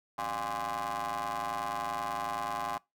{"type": "ring-modulated tone", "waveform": "25% pulse", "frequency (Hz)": 110.5, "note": "A2", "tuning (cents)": 8, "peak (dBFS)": -26, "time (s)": [0.18, 2.78], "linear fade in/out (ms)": 5, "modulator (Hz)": 928, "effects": ["noise-tail reverb RT60 0.2 s tail -23 dB re dry"]}